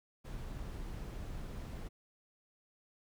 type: noise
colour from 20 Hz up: brown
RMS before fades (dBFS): -43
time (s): 0.24-1.89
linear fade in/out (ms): 20
effects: none